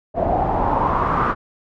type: noise with low-pass filter sweep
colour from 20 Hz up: pink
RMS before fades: -19 dBFS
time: 0.14-1.35 s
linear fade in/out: 50 ms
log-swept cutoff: 650 to 1300 Hz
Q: 5.6
effects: none